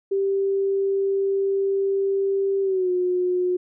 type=tone with pitch glide; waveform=sine; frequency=392 to 361.5 Hz; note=G4 to F#4; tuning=0 to -40 cents; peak=-19 dBFS; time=0.11-3.57 s; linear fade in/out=10 ms; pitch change=-140 cents; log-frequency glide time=2.62-2.9 s; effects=none